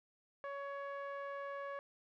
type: tone with low-pass filter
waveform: sawtooth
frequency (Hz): 560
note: C#5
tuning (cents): +18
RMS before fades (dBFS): -44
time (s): 0.44-1.79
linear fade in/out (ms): 0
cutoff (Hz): 1500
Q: 1.9
effects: none